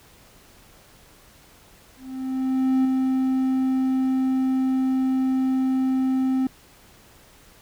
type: tone with ADSR envelope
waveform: triangle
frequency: 261.6 Hz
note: C4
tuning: in tune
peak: -14 dBFS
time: 1.97-6.47 s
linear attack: 880 ms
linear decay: 3 ms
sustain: -3 dB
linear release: 3 ms
effects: pink hiss -52 dBFS RMS until 7.61 s